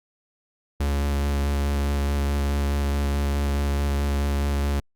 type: tone with vibrato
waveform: 45% pulse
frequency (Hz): 70.9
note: C#2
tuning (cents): +40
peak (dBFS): -21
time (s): 0.8-4.8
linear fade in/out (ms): 5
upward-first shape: square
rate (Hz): 4.7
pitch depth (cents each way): 9
effects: Opus 48 kbps